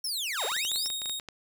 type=linear two-way sweep; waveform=sawtooth; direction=down then up; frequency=5588 to 393.4 to 5588 Hz; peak=-27 dBFS; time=0.04-0.88 s; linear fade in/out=5 ms; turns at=0.45 s
type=tone with tremolo; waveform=sawtooth; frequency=3734 Hz; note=A#7; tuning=2 cents sharp; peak=-27 dBFS; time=0.37-1.2 s; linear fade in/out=10 ms; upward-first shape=triangle; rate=5.8 Hz; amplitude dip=35%
type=clicks; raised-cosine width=0.2 ms; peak=-23 dBFS; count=12; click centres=0.519 / 0.565 / 0.65 / 0.716 / 0.759 / 0.86 / 0.902 / 1.018 / 1.058 / 1.096 / 1.198 / 1.287 s
effects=none